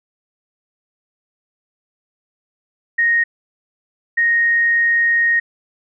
sine tone bursts at uneven times, 1864.7 Hz, A#6, in tune, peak -12 dBFS, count 2, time 2.98-3.24 / 4.17-5.4 s, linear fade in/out 10 ms, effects none

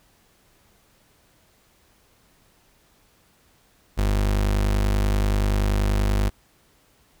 35% pulse tone, 50.4 Hz, G1, 49 cents sharp, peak -17 dBFS, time 3.97-6.3 s, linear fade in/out 20 ms, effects pink hiss -60 dBFS RMS until 7.2 s

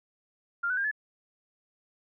sine tone with pitch steps, 1396.9 / 1497.2 / 1604.6 / 1719.8 Hz, F6 / F#6 / G6 / A6, 0 / +20 / +40 / -40 cents, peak -26 dBFS, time 0.63-0.914 s, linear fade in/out 10 ms, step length 71 ms, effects none

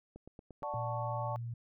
click train, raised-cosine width 2 ms, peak -36 dBFS, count 6, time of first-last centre 0.16-0.739 s, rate 8.64 Hz
sine chord, D major seventh, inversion none, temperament equal, 587.3 / 740 / 880 / 1108.7 Hz, D5 / F#5 / A5 / C#6, 0 / 0 / 0 / 0 cents, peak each -40 / -44 / -39 / -42 dBFS, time 0.63-1.36 s, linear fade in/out 0 ms
sine tone with pitch glide, 116.54 to 117.42 Hz, A#2 to A#2, 0 to +13 cents, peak -37 dBFS, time 0.74-1.54 s, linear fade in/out 5 ms, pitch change +13 cents, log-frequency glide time 1.02-1.25 s
effects none

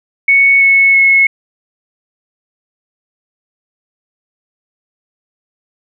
sine tone with pitch steps, 2217 / 2200 / 2184 Hz, C#7 / C#7 / C#7, 0 / -14 / -26 cents, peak -5 dBFS, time 0.28-1.27 s, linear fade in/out 5 ms, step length 330 ms, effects none

